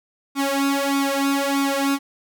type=tone with flanger; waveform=sawtooth; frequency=277.2 Hz; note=C#4; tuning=in tune; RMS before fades=-21 dBFS; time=0.35-1.99 s; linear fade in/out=50 ms; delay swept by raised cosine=0.84 to 2.84 ms; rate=1.6 Hz; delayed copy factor=+0.85; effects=none